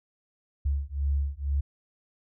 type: beating tone pair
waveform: sine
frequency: 69.3 / 71.4 Hz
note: C#2 / D2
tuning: 0 / -48 cents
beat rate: 2.1 Hz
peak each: -28 dBFS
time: 0.65-1.61 s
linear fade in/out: 10 ms
effects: none